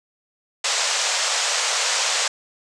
white band-pass noise, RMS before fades -22 dBFS, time 0.64-2.28 s, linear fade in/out 5 ms, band 490 to 7800 Hz, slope 48 dB/octave, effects none

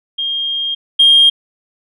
sine tone pair in turn, 3222 / 3222 Hz, G7 / G7, +47 / +47 cents, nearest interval unison, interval 0 cents, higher neither, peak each -16 / -4 dBFS, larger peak second, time 0.18-0.75 / 0.99-1.3 s, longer first, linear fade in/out 10 ms, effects tanh soft clip ceiling -1 dBFS

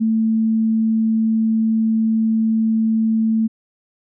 sine tone, 222.2 Hz, A3, 17 cents sharp, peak -14 dBFS, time 0-3.48 s, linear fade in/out 20 ms, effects none

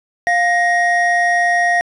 triangle tone pair together, 702 / 1875.3 Hz, F5 / A#6, +9 / +10 cents, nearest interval octave + perfect fourth, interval 1701 cents, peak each -13 dBFS, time 0.27-1.81 s, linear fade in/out 0 ms, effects resampled to 24000 Hz + 8-bit

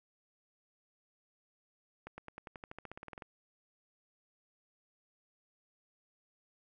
accelerating click train, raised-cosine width 0.5 ms, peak -30 dBFS, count 17, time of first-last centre 2.07-3.222 s, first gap 110 ms, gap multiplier 0.94, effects none

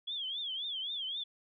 sine tone with vibrato, 3322 Hz, G#7, in tune, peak -35 dBFS, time 0.07-1.24 s, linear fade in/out 10 ms, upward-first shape triangle, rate 3.8 Hz, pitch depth 180 cents each way, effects none

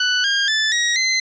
20% pulse tone with pitch steps, 1488 / 1613.3 / 1749.2 / 1896.5 / 2056 Hz, F#6 / G6 / A6 / A#6 / C7, +9 / +49 / -11 / +29 / -31 cents, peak -11 dBFS, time 0-1.2 s, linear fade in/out 5 ms, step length 240 ms, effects resampled to 16000 Hz

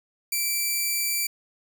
5% pulse tone, 2333 Hz, D7, 12 cents flat, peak -14 dBFS, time 0.32-1.27 s, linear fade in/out 5 ms, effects none

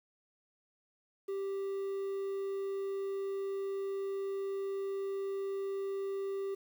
triangle tone with quantisation, 392 Hz, G4, in tune, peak -32 dBFS, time 1.28-6.55 s, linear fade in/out 10 ms, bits 10, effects none

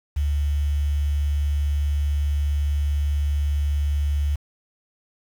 sine tone with quantisation, 72.4 Hz, D2, 24 cents flat, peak -19 dBFS, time 0.16-4.36 s, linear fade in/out 10 ms, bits 7, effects none

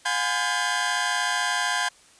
sawtooth tone cluster, 714 / 827 / 1015 / 1598 / 1711 Hz, F5 / G#5 / B5 / G6 / A6, +38 / -8 / +47 / +33 / -49 cents, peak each -27 / -28 / -25 / -23 / -29 dBFS, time 0.05-1.89 s, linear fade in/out 10 ms, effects white hiss -54 dBFS RMS until 2.19 s + resampled to 22050 Hz

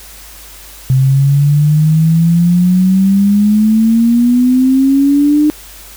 sine exponential sweep, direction up, 130 to 303.5 Hz, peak -6 dBFS, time 0.9-5.5 s, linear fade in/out 0 ms, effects added 50 Hz sine -38 dBFS peak until 5.96 s + white hiss -35 dBFS RMS until 5.96 s

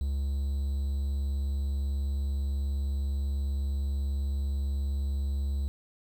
triangle tone with quantisation, 69.3 Hz, C#2, in tune, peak -25 dBFS, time 0.01-5.68 s, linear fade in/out 0 ms, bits 9, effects none

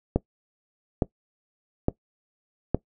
click train, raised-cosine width 2 ms, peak -7 dBFS, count 4, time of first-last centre 0.16-2.746 s, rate 1.16 Hz, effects noise-tail reverb RT60 0.1 s tail -20 dB re dry

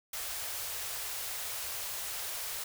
white band-stop noise, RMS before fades -38 dBFS, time 0.13-2.64 s, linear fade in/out 5 ms, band 110 to 440 Hz, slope 24 dB/octave, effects none

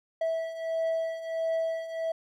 triangle beating tone pair, 652 / 653.5 Hz, E5 / E5, -19 / -15 cents, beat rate 1.5 Hz, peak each -32 / -27 dBFS, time 0.21-2.12 s, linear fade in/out 5 ms, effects none

